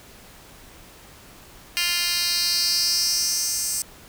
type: tone with high-pass filter sweep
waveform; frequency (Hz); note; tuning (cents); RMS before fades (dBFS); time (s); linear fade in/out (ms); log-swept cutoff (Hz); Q
10% pulse; 349.2; F4; 0; -23; 1.77-3.82; 0; 3100 to 7400; 3.6
effects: pink hiss -47 dBFS RMS until 4.08 s